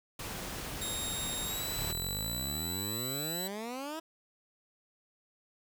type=noise; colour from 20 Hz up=pink; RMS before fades=-40 dBFS; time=0.19-1.92 s; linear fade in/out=5 ms
type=tone with pitch glide; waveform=15% pulse; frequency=3727 to 3971 Hz; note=A#7 to B7; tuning=-1 to +9 cents; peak=-29 dBFS; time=0.81-3.48 s; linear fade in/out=10 ms; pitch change=+110 cents; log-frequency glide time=1.44-1.66 s
type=exponential sweep; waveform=15% pulse; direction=up; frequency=33.59 to 329.6 Hz; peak=-31 dBFS; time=1.76-4 s; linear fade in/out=10 ms
effects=none